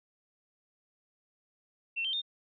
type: tone with pitch steps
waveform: sine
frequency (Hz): 2700 / 3138 / 3646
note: E7 / G7 / A#7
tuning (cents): +41 / +1 / -39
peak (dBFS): -30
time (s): 1.96-2.218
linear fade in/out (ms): 20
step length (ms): 86
effects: none